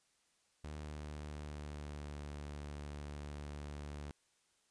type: tone with pitch glide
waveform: sawtooth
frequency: 75.3 to 73.11 Hz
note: D2 to D2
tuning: +44 to -7 cents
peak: -40 dBFS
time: 0.64-4.11 s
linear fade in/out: 0 ms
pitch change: -51 cents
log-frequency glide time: 0.85-2.2 s
effects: white hiss -75 dBFS RMS until 4.7 s + resampled to 22050 Hz